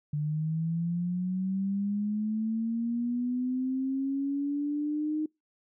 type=linear sweep; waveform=sine; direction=up; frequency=146.83 to 309.7 Hz; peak=-27 dBFS; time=0.13-5.26 s; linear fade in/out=5 ms; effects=noise-tail reverb RT60 0.2 s tail -26 dB re dry